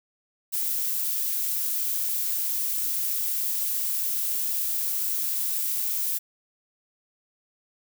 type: noise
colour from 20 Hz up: violet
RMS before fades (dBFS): -27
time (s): 0.52-6.19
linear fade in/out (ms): 20
effects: none